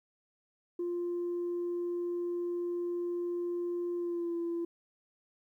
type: tone with pitch glide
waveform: sine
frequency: 349.2 to 339.8 Hz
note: F4 to F4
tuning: 0 to -47 cents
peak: -30 dBFS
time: 0.79-4.65 s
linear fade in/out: 5 ms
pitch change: -47 cents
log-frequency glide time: 3.96-4.35 s
effects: tanh soft clip ceiling -29 dBFS + 12-bit